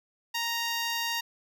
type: tone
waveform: 10% pulse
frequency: 932.3 Hz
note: A#5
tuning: in tune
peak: -20 dBFS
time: 0.34-1.21 s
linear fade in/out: 10 ms
effects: none